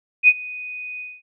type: tone with ADSR envelope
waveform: sine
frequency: 2489 Hz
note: D#7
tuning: in tune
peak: -6 dBFS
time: 0.23-1.22 s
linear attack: 50 ms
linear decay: 47 ms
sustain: -23 dB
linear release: 220 ms
effects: none